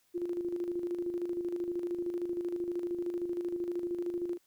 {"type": "tone with tremolo", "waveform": "sine", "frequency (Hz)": 349.4, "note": "F4", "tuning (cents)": 1, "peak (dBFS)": -30, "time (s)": [0.14, 4.38], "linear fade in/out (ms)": 20, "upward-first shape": "square", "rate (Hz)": 13, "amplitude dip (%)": 50, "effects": ["white hiss -71 dBFS RMS until 4.46 s"]}